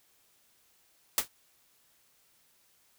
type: noise with exponential decay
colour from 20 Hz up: white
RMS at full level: -22 dBFS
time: 1.18-1.28 s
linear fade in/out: 1 ms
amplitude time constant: 21 ms
effects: white hiss -67 dBFS RMS until 2.98 s